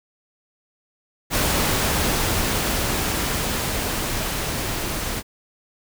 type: noise with level ramp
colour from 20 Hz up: pink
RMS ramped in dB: -20 to -27 dBFS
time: 1.3-5.23 s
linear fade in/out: 50 ms
effects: none